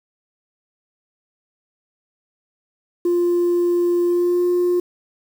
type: tone with pitch glide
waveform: sine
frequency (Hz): 349.2 to 354.9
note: F4 to F4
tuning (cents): 0 to +28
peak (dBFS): -13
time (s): 3.05-4.8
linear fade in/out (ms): 5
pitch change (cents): +28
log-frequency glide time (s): 4.06-4.45
effects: tanh soft clip ceiling -13 dBFS + 7-bit